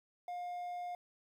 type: tone with quantisation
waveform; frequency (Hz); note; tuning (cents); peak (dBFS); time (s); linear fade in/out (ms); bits
triangle; 710; F5; +28; -37; 0.28-0.95; 2; 11
effects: none